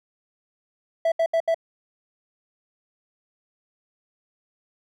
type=tone bursts; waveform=triangle; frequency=659.3 Hz; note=E5; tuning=in tune; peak=-16 dBFS; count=4; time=1.05-1.545 s; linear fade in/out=5 ms; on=69 ms; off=73 ms; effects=none